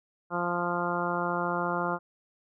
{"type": "harmonic tone", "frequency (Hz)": 174.61, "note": "F3", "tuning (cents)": 0, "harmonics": [1, 2, 3, 4, 5, 6, 7, 8], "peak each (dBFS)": [-35, -35, -35, -35, -35, -35, -35, -35], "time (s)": [0.3, 1.99], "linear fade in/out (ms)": 50, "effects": []}